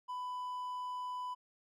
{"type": "tone", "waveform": "triangle", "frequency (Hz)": 997, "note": "B5", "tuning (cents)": 16, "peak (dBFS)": -36, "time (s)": [0.08, 1.35], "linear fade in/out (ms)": 20, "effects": []}